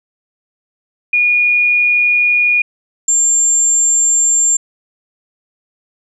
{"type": "tone pair in turn", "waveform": "sine", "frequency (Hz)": [2442, 7343], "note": ["D#7", "A#8"], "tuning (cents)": [-33, -27], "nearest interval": "octave + perfect fifth", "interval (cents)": 1906, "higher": "second", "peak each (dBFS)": -9, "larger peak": "neither", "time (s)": [[1.13, 2.62], [3.08, 4.57]], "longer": "neither", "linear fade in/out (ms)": 5, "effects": []}